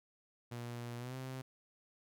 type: tone with pitch glide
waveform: sawtooth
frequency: 119.6 to 130.42 Hz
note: A#2 to C3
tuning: +45 to -5 cents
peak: -38 dBFS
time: 0.51-1.42 s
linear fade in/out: 10 ms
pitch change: +150 cents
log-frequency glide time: 0.98-1.15 s
effects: none